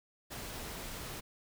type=noise; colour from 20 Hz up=pink; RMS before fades=-43 dBFS; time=0.3-1.21 s; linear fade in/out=20 ms; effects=none